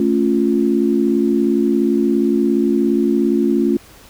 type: chord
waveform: sine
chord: A augmented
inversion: none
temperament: equal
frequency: 220 / 277.2 / 349.2 Hz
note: A3 / C#4 / E#4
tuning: 0 / 0 / 0 cents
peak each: -17 dBFS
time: 0-3.77 s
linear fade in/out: 2 ms
effects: pink hiss -44 dBFS RMS until 4.09 s